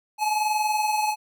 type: tone pair together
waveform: square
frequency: 849.1 / 870 Hz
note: G#5 / A5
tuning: +38 / -20 cents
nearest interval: unison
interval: 42 cents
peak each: -23 / -30 dBFS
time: 0.18-1.16 s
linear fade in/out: 50 ms
effects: none